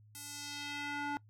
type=tone with band-pass filter sweep; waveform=square; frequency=288.9 Hz; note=D4; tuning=28 cents flat; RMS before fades=-41 dBFS; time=0.15-1.17 s; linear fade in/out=0 ms; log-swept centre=11000 to 1000 Hz; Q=1.2; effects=noise-tail reverb RT60 0.1 s tail -22 dB re dry + added 106 Hz sine -58 dBFS peak until 1.29 s